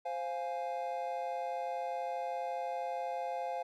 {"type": "chord", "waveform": "triangle", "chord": "F minor", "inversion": "second", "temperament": "equal", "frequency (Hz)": [523.3, 698.5, 830.6], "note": ["C5", "F5", "Ab5"], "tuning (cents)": [0, 0, 0], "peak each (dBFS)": [-38, -36, -38], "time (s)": [0.05, 3.63], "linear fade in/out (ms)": 10, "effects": []}